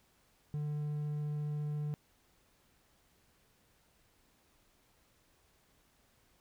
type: tone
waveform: triangle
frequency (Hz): 148.8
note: D3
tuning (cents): +23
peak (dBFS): -32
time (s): 0.54-1.94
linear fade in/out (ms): 0
effects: pink hiss -70 dBFS RMS until 6.4 s